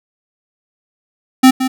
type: tone with echo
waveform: square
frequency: 260 Hz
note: C4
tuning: 11 cents flat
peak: -4 dBFS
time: 1.43-1.51 s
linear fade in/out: 10 ms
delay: 170 ms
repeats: 1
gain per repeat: -10 dB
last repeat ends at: 1.68 s
effects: none